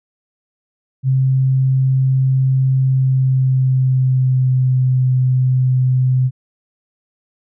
sine tone with pitch glide, 132 to 128.46 Hz, C3 to C3, +16 to -31 cents, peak -11 dBFS, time 1.03-6.31 s, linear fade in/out 50 ms, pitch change -47 cents, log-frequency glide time 2.81-4.8 s, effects none

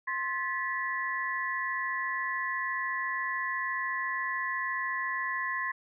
sine tone cluster, 1051 / 1736 / 1950 Hz, C6 / A6 / B6, +7 / -24 / -23 cents, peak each -34 / -34 / -34 dBFS, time 0.07-5.72 s, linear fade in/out 10 ms, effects none

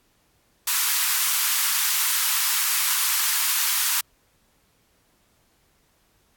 white high-pass noise, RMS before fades -22 dBFS, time 0.67-4.01 s, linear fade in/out 5 ms, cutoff 930 Hz, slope 48 dB/octave, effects pink hiss -64 dBFS RMS until 6.36 s + AAC 64 kbps

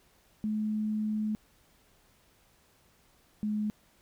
sine tone pair in turn, 214.2 / 211.5 Hz, A3 / G#3, -46 / +32 cents, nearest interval unison, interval 22 cents, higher first, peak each -28 dBFS, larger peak neither, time 0.44-1.35 / 3.43-3.7 s, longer first, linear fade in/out 0 ms, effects pink hiss -65 dBFS RMS until 4.01 s

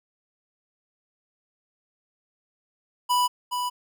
square tone with echo, 987 Hz, B5, 1 cent flat, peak -20 dBFS, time 3.09-3.28 s, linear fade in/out 20 ms, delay 420 ms, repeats 1, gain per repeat -6 dB, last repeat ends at 3.7 s, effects none

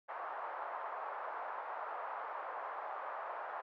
white band-pass noise, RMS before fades -43 dBFS, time 0.08-3.62 s, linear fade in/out 20 ms, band 620 to 1200 Hz, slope 24 dB/octave, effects none

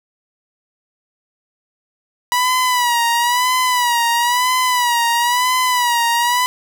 sawtooth tone with vibrato, 975 Hz, B5, 23 cents flat, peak -10 dBFS, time 2.32-6.46 s, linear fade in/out 0 ms, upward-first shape sine, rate 1 Hz, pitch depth 73 cents each way, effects none

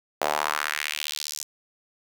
sawtooth tone with high-pass filter sweep, 75.1 Hz, D2, 39 cents sharp, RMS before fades -29 dBFS, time 0.21-1.44 s, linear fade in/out 5 ms, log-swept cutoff 630 to 6600 Hz, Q 2.1, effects 8-bit

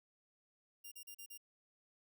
5% pulse tone bursts, 2800 Hz, F7, 4 cents sharp, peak -40 dBFS, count 5, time 0.84-1.377 s, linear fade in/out 10 ms, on 77 ms, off 38 ms, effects none

